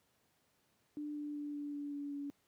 sine tone with pitch steps, 296.6 / 294.6 / 292.5 / 290.5 / 288.5 / 286.5 / 284.5 Hz, D4 / D4 / D4 / D4 / D4 / D4 / C#4, +17 / +6 / -7 / -19 / -31 / -43 / +45 cents, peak -39 dBFS, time 0.97-2.3 s, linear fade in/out 0 ms, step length 190 ms, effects pink hiss -75 dBFS RMS until 2.47 s + high-pass 100 Hz 12 dB/octave

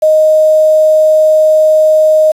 sine tone with quantisation, 622.3 Hz, D#5, in tune, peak -4 dBFS, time 0.02-2.32 s, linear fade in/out 10 ms, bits 5, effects resampled to 32000 Hz

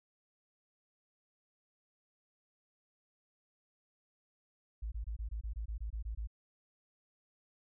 sine tone bursts, 54.5 Hz, A1, 16 cents flat, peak -36 dBFS, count 12, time 4.82-6.273 s, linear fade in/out 10 ms, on 100 ms, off 23 ms, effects none

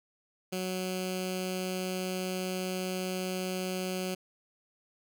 10% pulse tone with notch filter, 185 Hz, F#3, in tune, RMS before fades -34 dBFS, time 0.52-4.15 s, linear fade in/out 10 ms, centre 1000 Hz, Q 0.81, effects none

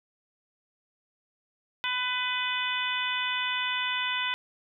harmonic tone, 500 Hz, B4, 21 cents sharp, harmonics 2 / 3 / 4 / 5 / 6 / 7, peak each -34 / -34 / -34 / -34 / -34 / -34 dBFS, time 1.84-4.34 s, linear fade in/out 0 ms, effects none

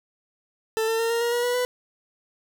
40% pulse tone with pitch steps, 443.2 / 450.4 / 457.8 / 465.2 / 472.8 / 480.5 / 488.4 / 496.3 Hz, A4 / A4 / A#4 / A#4 / A#4 / B4 / B4 / B4, +13 / +40 / -31 / -4 / +24 / -48 / -19 / +8 cents, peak -21 dBFS, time 0.77-1.65 s, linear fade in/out 0 ms, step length 110 ms, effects none

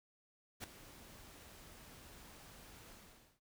pink noise with ADSR envelope, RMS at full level -42 dBFS, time 0.6-3.4 s, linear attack 37 ms, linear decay 7 ms, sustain -15 dB, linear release 480 ms, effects none

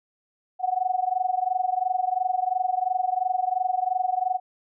sine tone with amplitude modulation, 740 Hz, F#5, in tune, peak -18 dBFS, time 0.59-4.4 s, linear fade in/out 50 ms, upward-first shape sine, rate 22.9 Hz, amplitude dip 90%, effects none

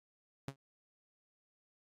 sawtooth tone with exponential decay, 136.7 Hz, C#3, 24 cents flat, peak -32 dBFS, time 0.48-0.56 s, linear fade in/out 2 ms, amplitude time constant 17 ms, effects low-pass 11000 Hz 12 dB/octave + AAC 48 kbps

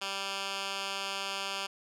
10% pulse tone with band-pass filter, 196 Hz, G3, in tune, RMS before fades -36 dBFS, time 0.01-1.67 s, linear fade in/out 10 ms, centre 3400 Hz, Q 0.97, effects none

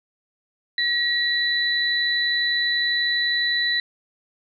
sine tone pair together, 1909 / 3976 Hz, A#6 / B7, +41 / +11 cents, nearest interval octave + minor second, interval 1270 cents, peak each -22 dBFS, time 0.78-3.8 s, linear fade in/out 2 ms, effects none

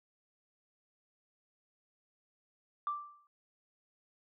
sine tone with exponential decay, 1174.7 Hz, D6, in tune, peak -29 dBFS, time 2.87-3.27 s, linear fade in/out 1 ms, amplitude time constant 86 ms, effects tanh soft clip ceiling -25 dBFS

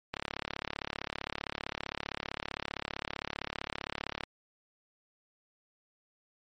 click train, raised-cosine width 0.3 ms, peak -17 dBFS, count 146, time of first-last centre 0.14-4.236 s, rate 35.4 Hz, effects MP3 48 kbps

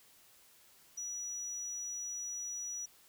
sine tone, 5850 Hz, F#8, 21 cents flat, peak -38 dBFS, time 0.97-2.86 s, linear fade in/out 10 ms, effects white hiss -63 dBFS RMS until 3.08 s

